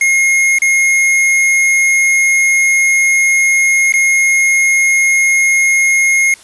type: tone with dropouts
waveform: square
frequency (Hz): 2148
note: C7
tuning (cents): +45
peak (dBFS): -9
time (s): 0.01-6.34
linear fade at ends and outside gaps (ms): 2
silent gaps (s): 0.586-0.619 / 3.923-3.938
effects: white hiss -40 dBFS RMS until 6.43 s + resampled to 24000 Hz